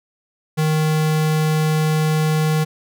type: tone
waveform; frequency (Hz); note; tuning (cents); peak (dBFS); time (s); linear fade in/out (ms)
square; 155.56; D#3; 0; -16; 0.57-2.65; 20
effects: none